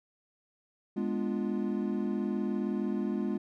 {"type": "chord", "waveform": "triangle", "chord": "G# diminished seventh", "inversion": "none", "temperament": "equal", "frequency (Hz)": [207.7, 246.9, 293.7, 349.2], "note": ["G#3", "B3", "D4", "F4"], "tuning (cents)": [0, 0, 0, 0], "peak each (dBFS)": [-30, -33, -36, -34], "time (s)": [0.96, 3.38], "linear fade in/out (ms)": 10, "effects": []}